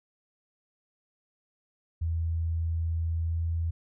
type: tone with pitch glide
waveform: sine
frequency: 82.41 to 82.98 Hz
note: E2 to E2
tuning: 0 to +12 cents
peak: -26 dBFS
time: 2.01-3.71 s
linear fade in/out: 10 ms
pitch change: +12 cents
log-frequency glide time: 3.25-3.38 s
effects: none